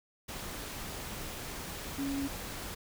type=tone in noise; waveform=sine; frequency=277.2 Hz; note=C#4; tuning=in tune; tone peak=-32 dBFS; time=1.98-2.28 s; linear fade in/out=10 ms; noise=pink; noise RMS=-41 dBFS; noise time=0.28-2.75 s; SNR=+6 dB; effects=none